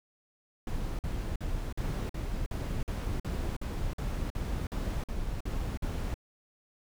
brown noise bursts, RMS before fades -33 dBFS, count 15, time 0.67-6.142 s, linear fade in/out 2 ms, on 320 ms, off 48 ms, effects none

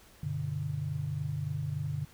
sine chord, G major, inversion none, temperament equal with one note detuned, 96.15 / 123.47 / 146.83 Hz, G2 / B2 / D3, -33 / 0 / 0 cents, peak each -38 / -38 / -33 dBFS, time 0.23-2.05 s, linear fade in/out 5 ms, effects pink hiss -58 dBFS RMS until 2.13 s

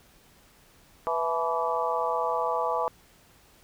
harmonic tone with a mistuned harmonic, 164.81 Hz, E3, in tune, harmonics 3 / 4 / 5 / 6 / 7, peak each -31 / -31 / -31 / -31 / -31 dBFS, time 1.07-2.88 s, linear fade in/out 0 ms, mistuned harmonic 5, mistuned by +60 cents, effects pink hiss -58 dBFS RMS until 3.63 s

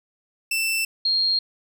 sawtooth / sine tone pair in turn, 2666 / 4232 Hz, E7 / C8, +19 / +19 cents, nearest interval minor sixth, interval 800 cents, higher second, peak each -18 dBFS, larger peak neither, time 0.51-0.85 / 1.05-1.39 s, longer neither, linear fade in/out 5 ms, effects none

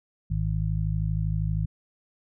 harmonic tone, 52.7 Hz, G#1, 26 cents sharp, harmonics 1 / 2 / 3, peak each -28 / -28 / -28 dBFS, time 0.3-1.66 s, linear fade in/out 10 ms, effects none

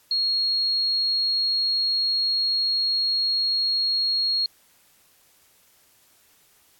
sine tone, 4293 Hz, C8, 44 cents sharp, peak -20 dBFS, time 0.11-4.46 s, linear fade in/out 2 ms, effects white hiss -59 dBFS RMS until 6.79 s + AAC 64 kbps

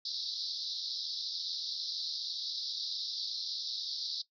pink band-pass noise, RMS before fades -38 dBFS, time 0.05-4.22 s, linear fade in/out 5 ms, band 3700 to 5300 Hz, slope 96 dB/octave, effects noise-tail reverb RT60 0.1 s tail -17 dB re dry

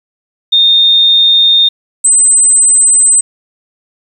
sine tone pair in turn, 3656 / 8108 Hz, A#7 / B8, -34 / +45 cents, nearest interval octave + major second, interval 1379 cents, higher second, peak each -4 dBFS, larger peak neither, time 0.52-1.69 / 2.04-3.21 s, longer neither, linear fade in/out 10 ms, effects 7-bit

